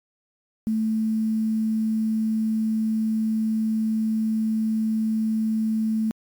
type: tone with quantisation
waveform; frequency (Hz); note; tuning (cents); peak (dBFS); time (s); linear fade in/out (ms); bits
sine; 220; A3; 0; -20; 0.67-6.11; 0; 8
effects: MP3 96 kbps